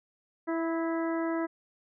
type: harmonic tone with a mistuned harmonic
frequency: 329.6 Hz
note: E4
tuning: in tune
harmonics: 1 / 2 / 3 / 4 / 5 / 6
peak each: -29 / -35 / -39 / -41 / -43 / -45 dBFS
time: 0.47-1.47 s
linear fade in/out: 20 ms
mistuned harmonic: 4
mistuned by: -21 cents
effects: none

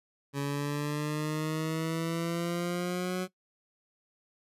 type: exponential sweep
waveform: 20% pulse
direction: up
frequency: 140.1 to 185 Hz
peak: -25 dBFS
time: 0.33-3.28 s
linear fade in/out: 50 ms
effects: noise-tail reverb RT60 0.1 s tail -19 dB re dry + resampled to 32000 Hz

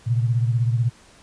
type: beating tone pair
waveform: sine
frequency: 116.54 / 132.54 Hz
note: A#2 / C3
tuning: 0 / +23 cents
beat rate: 16 Hz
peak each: -18 / -25 dBFS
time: 0.06-0.9 s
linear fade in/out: 20 ms
effects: pink hiss -51 dBFS RMS until 1.22 s + resampled to 22050 Hz

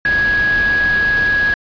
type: tone in noise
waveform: sine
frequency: 1663 Hz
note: G#6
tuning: 2 cents sharp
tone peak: -12 dBFS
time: 0.05-1.54 s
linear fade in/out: 2 ms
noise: pink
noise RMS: -25 dBFS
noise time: 0.05-1.54 s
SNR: +10 dB
effects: resampled to 11025 Hz

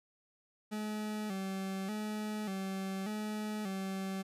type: tone with vibrato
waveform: 40% pulse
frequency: 202.2 Hz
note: G#3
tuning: 46 cents flat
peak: -35 dBFS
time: 0.71-4.23 s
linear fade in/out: 20 ms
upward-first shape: square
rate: 0.85 Hz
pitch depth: 89 cents each way
effects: resampled to 32000 Hz

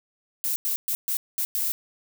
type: noise bursts at uneven times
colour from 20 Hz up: violet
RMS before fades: -26 dBFS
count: 6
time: 0.44-0.56 / 0.65-0.76 / 0.88-0.95 / 1.08-1.17 / 1.38-1.45 / 1.55-1.72 s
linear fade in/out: 0 ms
effects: none

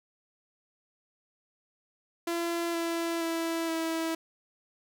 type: tone with pitch steps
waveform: sawtooth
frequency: 339.5 / 335 / 330.6 / 326.2 Hz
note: F4 / E4 / E4 / E4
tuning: -49 / +28 / +5 / -18 cents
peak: -25 dBFS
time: 2.27-4.15 s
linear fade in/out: 5 ms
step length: 470 ms
effects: none

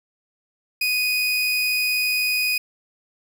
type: tone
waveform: 30% pulse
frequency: 2489 Hz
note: D#7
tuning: in tune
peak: -17 dBFS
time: 0.81-2.58 s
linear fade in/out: 5 ms
effects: none

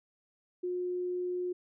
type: tone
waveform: sine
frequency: 359.5 Hz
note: F#4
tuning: 50 cents flat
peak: -31 dBFS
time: 0.63-1.53 s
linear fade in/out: 10 ms
effects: none

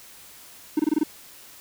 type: tone bursts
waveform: triangle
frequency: 306.6 Hz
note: D#4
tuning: 25 cents flat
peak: -15 dBFS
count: 6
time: 0.77-1.035 s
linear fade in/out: 5 ms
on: 25 ms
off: 23 ms
effects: white hiss -47 dBFS RMS until 1.6 s

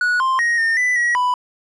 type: tone with pitch steps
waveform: triangle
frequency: 1465 / 1049 / 1877 / 1823 / 1991 / 1914 / 992 Hz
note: F#6 / C6 / A#6 / A#6 / B6 / A#6 / B5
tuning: -18 / +4 / +11 / -39 / +14 / +45 / +7 cents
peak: -13 dBFS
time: 0.01-1.34 s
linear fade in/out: 2 ms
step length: 190 ms
effects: resampled to 24000 Hz

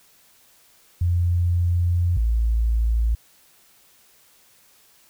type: tone pair in turn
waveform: sine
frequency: 87.31 / 56.45 Hz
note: F2 / A1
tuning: 0 / +45 cents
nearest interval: minor sixth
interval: 755 cents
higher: first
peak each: -17 dBFS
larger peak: neither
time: 1.01-2.17 / 2.17-3.15 s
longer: first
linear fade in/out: 5 ms
effects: white hiss -56 dBFS RMS until 5.09 s

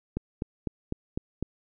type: click train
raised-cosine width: 3 ms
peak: -16 dBFS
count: 6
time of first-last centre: 0.17-1.426 s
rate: 3.98 Hz
effects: none

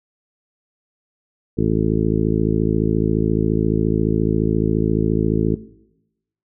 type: harmonic tone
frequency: 54.4 Hz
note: A1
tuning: 19 cents flat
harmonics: 1 / 2 / 3 / 4 / 5 / 6 / 7 / 8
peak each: -26 / -23 / -22 / -22 / -26 / -23 / -24 / -26 dBFS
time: 1.57-5.56 s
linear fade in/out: 20 ms
effects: noise-tail reverb RT60 0.9 s tail -18 dB re dry

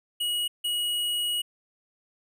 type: tone bursts at uneven times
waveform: square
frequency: 2905 Hz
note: F#7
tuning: 32 cents flat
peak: -26 dBFS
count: 2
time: 0.2-0.48 / 0.64-1.42 s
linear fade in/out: 10 ms
effects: none

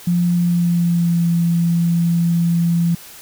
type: tone with pitch glide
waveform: sine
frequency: 174.61 to 169.74 Hz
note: F3 to F3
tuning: 0 to -49 cents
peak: -13 dBFS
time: 0.07-2.95 s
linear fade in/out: 5 ms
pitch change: -49 cents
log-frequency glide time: 0.32-1.25 s
effects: white hiss -39 dBFS RMS until 3.21 s

